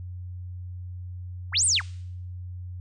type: linear two-way sweep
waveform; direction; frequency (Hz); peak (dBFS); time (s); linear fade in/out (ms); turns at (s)
sine; up then down; 622.3 to 9200 to 622.3; -19; 1.52-1.82; 50; 1.65
effects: noise-tail reverb RT60 0.7 s tail -25 dB re dry + added 90 Hz sine -34 dBFS peak until 2.8 s